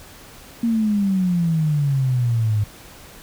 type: exponential sweep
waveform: sine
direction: down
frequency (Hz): 235.4 to 103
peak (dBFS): -16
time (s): 0.63-2.64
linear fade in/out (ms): 5
effects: pink hiss -43 dBFS RMS until 3.22 s